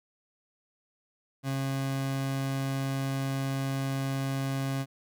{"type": "tone", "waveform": "30% pulse", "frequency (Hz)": 135.5, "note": "C#3", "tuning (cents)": -39, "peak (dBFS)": -26, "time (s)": [1.43, 4.86], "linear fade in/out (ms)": 50, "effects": []}